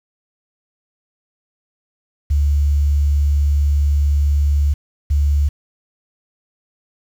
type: tone pair in turn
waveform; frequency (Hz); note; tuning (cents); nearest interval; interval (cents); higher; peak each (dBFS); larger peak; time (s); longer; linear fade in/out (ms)
sine; 72.2 / 72.2; D2 / D2; -29 / -29; unison; 0; neither; -12; neither; 2.3-4.74 / 5.1-5.49; first; 10
effects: 7-bit